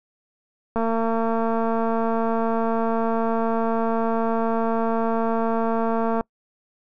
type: click train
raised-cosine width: 1 ms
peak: -11 dBFS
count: 1238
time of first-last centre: 0.76-6.209 s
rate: 227 Hz
effects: noise-tail reverb RT60 0.1 s tail -26 dB re dry